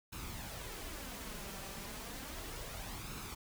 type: noise with flanger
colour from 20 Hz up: pink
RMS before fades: -45 dBFS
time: 0.12-3.35 s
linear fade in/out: 10 ms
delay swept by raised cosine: 0.76 to 5.16 ms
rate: 0.33 Hz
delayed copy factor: +0.5
effects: none